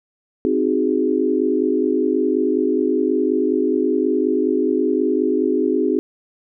sine chord, Ab dominant seventh, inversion first, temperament equal, 261.6 / 311.1 / 370 / 415.3 Hz, C4 / Eb4 / Gb4 / Ab4, 0 / 0 / 0 / 0 cents, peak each -21 dBFS, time 0.45-5.99 s, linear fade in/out 0 ms, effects none

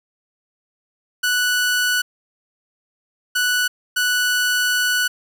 sawtooth tone bursts at uneven times, 1480 Hz, F#6, in tune, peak -13 dBFS, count 3, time 1.23-2.02 / 3.35-3.68 / 3.96-5.08 s, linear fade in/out 10 ms, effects none

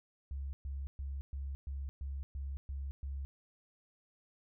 sine tone bursts, 68.7 Hz, C#2, 15 cents flat, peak -37 dBFS, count 9, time 0.31-3.25 s, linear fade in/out 0 ms, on 220 ms, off 120 ms, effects none

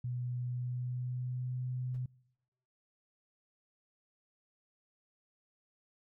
sine tone with pitch glide, 123.47 to 126.36 Hz, B2 to B2, 0 to +40 cents, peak -34 dBFS, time 0.04-2.06 s, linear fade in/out 5 ms, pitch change +40 cents, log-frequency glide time 0.46-1.63 s
brown noise with exponential decay, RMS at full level -49 dBFS, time 1.94-2.04 s, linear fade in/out 5 ms, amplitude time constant 21 ms
effects noise-tail reverb RT60 0.9 s tail -26 dB re dry

